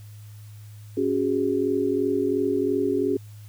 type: chord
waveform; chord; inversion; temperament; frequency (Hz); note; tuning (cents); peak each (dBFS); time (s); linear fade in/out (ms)
sine; C# suspended fourth; none; equal with one note detuned; 277.2 / 370 / 412.9; C#4 / F#4 / G#4; 0 / 0 / -10; -25; 0.97-3.17; 5
effects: added 105 Hz sine -40 dBFS peak until 3.48 s + white hiss -56 dBFS RMS until 3.48 s